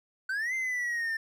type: exponential two-way sweep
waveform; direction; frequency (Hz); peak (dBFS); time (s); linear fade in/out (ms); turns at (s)
triangle; up then down; 1499 to 2093 to 1783; -27; 0.29-1.17; 5; 0.54
effects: none